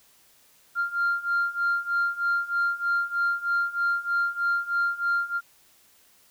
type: beating tone pair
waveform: sine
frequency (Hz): 1392 / 1395.2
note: F6 / F6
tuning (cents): -6 / -2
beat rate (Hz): 3.2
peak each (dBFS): -26 / -24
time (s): 0.75-5.41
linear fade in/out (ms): 50
effects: tanh soft clip ceiling -18 dBFS + white hiss -59 dBFS RMS until 6.3 s